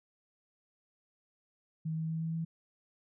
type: tone with pitch steps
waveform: sine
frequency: 159.3 / 160.41 / 161.52 / 162.65 / 163.78 Hz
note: D#3 / E3 / E3 / E3 / E3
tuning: +41 / -47 / -35 / -23 / -11 cents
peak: -32 dBFS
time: 1.85-2.45 s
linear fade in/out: 10 ms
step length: 120 ms
effects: none

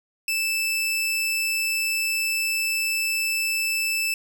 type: tone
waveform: sawtooth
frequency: 2637 Hz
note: E7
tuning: in tune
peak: -19 dBFS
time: 0.28-4.14 s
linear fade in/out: 2 ms
effects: none

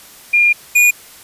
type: tone pair in turn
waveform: sine / square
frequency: 2411 / 2443 Hz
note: D7 / D#7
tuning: +45 / -32 cents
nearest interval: unison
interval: 23 cents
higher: second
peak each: -8 dBFS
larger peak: neither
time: 0.33-0.53 / 0.75-0.91 s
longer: first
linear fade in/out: 10 ms
effects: white hiss -40 dBFS RMS until 1.23 s + resampled to 32000 Hz

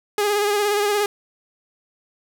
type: tone with vibrato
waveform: sawtooth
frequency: 412.3 Hz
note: G#4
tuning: 13 cents flat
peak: -14 dBFS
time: 0.18-1.06 s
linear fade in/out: 2 ms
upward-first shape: sine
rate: 17 Hz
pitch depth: 37 cents each way
effects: none

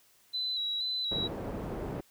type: tone with vibrato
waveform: sine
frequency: 3951 Hz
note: B7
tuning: in tune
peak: -30 dBFS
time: 0.33-1.28 s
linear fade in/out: 20 ms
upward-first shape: square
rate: 2.1 Hz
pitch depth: 29 cents each way
type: low-pass noise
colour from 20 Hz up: white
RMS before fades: -37 dBFS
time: 1.11-2.01 s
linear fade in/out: 10 ms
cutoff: 450 Hz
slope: 12 dB/octave
effects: white hiss -64 dBFS RMS until 2.1 s

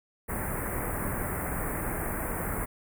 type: band-stop noise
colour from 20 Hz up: pink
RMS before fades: -32 dBFS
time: 0.28-2.66 s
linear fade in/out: 20 ms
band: 2100 to 9000 Hz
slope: 48 dB/octave
effects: none

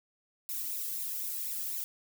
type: noise with flanger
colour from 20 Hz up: violet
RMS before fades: -36 dBFS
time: 0.49-1.84 s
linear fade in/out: 0 ms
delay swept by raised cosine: 0.63 to 1.4 ms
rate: 4 Hz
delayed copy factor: -1
effects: none

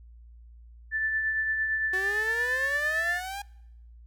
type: tone with tremolo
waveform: sine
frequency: 1760 Hz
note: A6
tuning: in tune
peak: -23 dBFS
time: 0.91-3.21 s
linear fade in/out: 50 ms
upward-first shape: triangle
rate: 8.8 Hz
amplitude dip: 40%
type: exponential sweep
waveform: sawtooth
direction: up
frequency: 370 to 819 Hz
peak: -30 dBFS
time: 1.93-3.42 s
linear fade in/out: 5 ms
effects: noise-tail reverb RT60 0.9 s tail -26 dB re dry + added 58 Hz sine -47 dBFS peak until 4.06 s

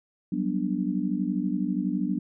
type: chord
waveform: sine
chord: G major seventh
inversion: third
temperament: just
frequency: 183.75 / 196 / 245 / 294 Hz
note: F#3 / G3 / B3 / D4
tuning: -12 / 0 / -14 / +2 cents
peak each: -30 dBFS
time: 0.32-2.19 s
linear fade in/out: 5 ms
effects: none

